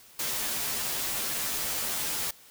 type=noise with comb filter; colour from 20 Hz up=white; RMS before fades=-31 dBFS; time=0.19-2.31 s; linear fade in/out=5 ms; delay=11 ms; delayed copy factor=-0.85; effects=white hiss -54 dBFS RMS until 2.5 s